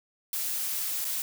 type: noise with dropouts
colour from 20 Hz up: blue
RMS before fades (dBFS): -31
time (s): 0.33-1.22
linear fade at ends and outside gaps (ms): 1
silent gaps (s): 1.045-1.051
effects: none